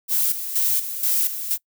violet noise with tremolo, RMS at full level -20 dBFS, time 0.08-1.58 s, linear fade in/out 50 ms, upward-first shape square, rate 2.1 Hz, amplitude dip 65%, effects noise-tail reverb RT60 0.1 s tail -24 dB re dry

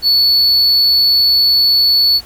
triangle tone, 4435 Hz, C#8, in tune, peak -7 dBFS, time 0.02-2.21 s, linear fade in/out 50 ms, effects added 60 Hz sine -41 dBFS peak until 2.25 s + pink hiss -40 dBFS RMS until 2.25 s

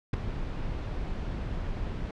brown noise with ADSR envelope, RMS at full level -19 dBFS, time 0.13-2.11 s, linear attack 9 ms, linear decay 5 ms, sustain -14 dB, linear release 4 ms, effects low-pass 4000 Hz 12 dB/octave

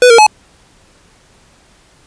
square tone with pitch steps, 495.5 / 463 / 854 Hz, B4 / A#4 / G#5, +6 / -12 / +48 cents, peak -3 dBFS, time 0.02-0.266 s, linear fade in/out 2 ms, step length 82 ms, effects pink hiss -48 dBFS RMS until 2.06 s + resampled to 22050 Hz

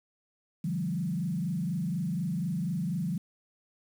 sine tone with frequency modulation, 173.4 Hz, F3, 12 cents flat, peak -28 dBFS, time 0.64-3.18 s, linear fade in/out 5 ms, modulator 24.1 Hz, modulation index 1.2, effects 9-bit

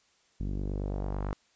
sawtooth tone with low-pass filter sweep, 49 Hz, G1, in tune, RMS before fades -33 dBFS, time 0.4-1.33 s, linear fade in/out 0 ms, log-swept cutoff 230 to 1300 Hz, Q 1.4, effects white hiss -67 dBFS RMS until 1.55 s + resampled to 16000 Hz

